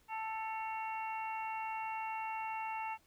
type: harmonic tone with a mistuned harmonic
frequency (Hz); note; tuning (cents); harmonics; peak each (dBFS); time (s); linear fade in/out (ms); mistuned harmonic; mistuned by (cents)
441.5; A4; +6; 2 / 3 / 4 / 5 / 6; -38 / -49 / -55 / -48 / -47; 0.08-2.98; 50; 6; +56
effects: pink hiss -70 dBFS RMS until 3.06 s